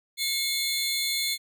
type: tone cluster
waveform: sawtooth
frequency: 2178 / 3496 / 4144 Hz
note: C#7 / A7 / C8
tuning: -31 / -12 / -17 cents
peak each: -27 dBFS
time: 0.17-1.38 s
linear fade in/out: 50 ms
effects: none